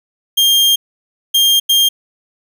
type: tone bursts at uneven times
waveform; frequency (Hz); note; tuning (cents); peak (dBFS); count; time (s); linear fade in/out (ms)
40% pulse; 3205; G7; +38; -8; 3; 0.37-0.76 / 1.34-1.6 / 1.69-1.89; 10
effects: none